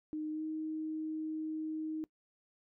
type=tone with pitch glide; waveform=sine; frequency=307.9 to 313.3 Hz; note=D#4 to D#4; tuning=-18 to +12 cents; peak=-35 dBFS; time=0.13-2.04 s; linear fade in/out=0 ms; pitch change=+30 cents; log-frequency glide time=0.31-0.43 s; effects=noise-tail reverb RT60 0.1 s tail -21 dB re dry